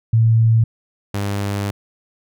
sine / sawtooth tone pair in turn, 113.2 / 100.7 Hz, A2 / G2, +50 / +47 cents, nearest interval major second, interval 203 cents, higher first, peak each -10 / -16 dBFS, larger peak first, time 0.13-0.64 / 1.14-1.71 s, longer second, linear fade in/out 5 ms, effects none

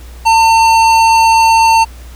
sine tone with hard clipping, 902 Hz, A5, 43 cents sharp, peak -7 dBFS, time 0.25-1.85 s, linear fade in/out 20 ms, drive 15 dB, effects added 60 Hz sine -29 dBFS peak until 2.15 s + pink hiss -40 dBFS RMS until 2.15 s

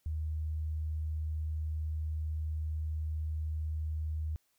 sine tone, 77.78 Hz, D#2, in tune, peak -32 dBFS, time 0.06-4.36 s, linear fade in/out 0 ms, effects white hiss -75 dBFS RMS until 4.58 s

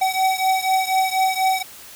square beating tone pair, 757 / 761.1 Hz, F#5 / F#5, +39 / +49 cents, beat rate 4.1 Hz, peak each -20 / -22 dBFS, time 0.01-1.63 s, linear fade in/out 10 ms, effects white hiss -41 dBFS RMS until 1.95 s

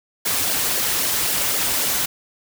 white noise with flanger, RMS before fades -21 dBFS, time 0.25-2.06 s, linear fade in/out 10 ms, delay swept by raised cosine 0.78 to 6.48 ms, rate 3.8 Hz, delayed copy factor -0.65, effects none

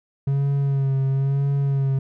triangle tone with vibrato, 137.4 Hz, C#3, 15 cents flat, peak -16 dBFS, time 0.27-1.99 s, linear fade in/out 5 ms, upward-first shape sine, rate 1 Hz, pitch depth 35 cents each way, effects none

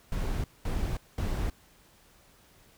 brown noise bursts, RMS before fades -30 dBFS, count 3, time 0.12-1.5 s, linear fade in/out 2 ms, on 320 ms, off 210 ms, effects pink hiss -60 dBFS RMS until 2.77 s

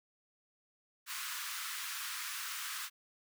pink high-pass noise, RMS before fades -41 dBFS, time 1.06-2.9 s, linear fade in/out 50 ms, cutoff 1100 Hz, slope 48 dB/octave, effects none

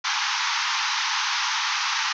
pink band-pass noise, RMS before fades -25 dBFS, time 0.04-2.13 s, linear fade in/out 10 ms, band 840 to 6300 Hz, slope 96 dB/octave, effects none

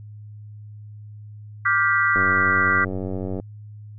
sine chord, G dominant seventh, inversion second, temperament just, 1176 / 1411.2 / 1568 / 1960 Hz, D6 / F6 / G6 / B6, +2 / +18 / 0 / -14 cents, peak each -22 dBFS, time 1.65-2.85 s, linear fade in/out 10 ms
click train, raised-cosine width 2 ms, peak -16 dBFS, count 118, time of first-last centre 2.16-3.399 s, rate 94.4 Hz
effects added 105 Hz sine -37 dBFS peak until 3.98 s

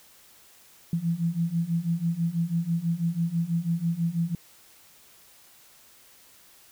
sine beating tone pair, 164.81 / 170.91 Hz, E3 / F3, 0 / -37 cents, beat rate 6.1 Hz, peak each -28 / -26 dBFS, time 0.93-4.35 s, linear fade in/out 2 ms, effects white hiss -55 dBFS RMS until 6.71 s

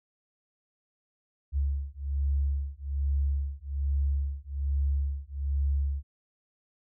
sine beating tone pair, 69.3 / 70.5 Hz, C#2 / C#2, 0 / +30 cents, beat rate 1.2 Hz, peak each -29 dBFS, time 1.52-6.03 s, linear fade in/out 50 ms, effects none

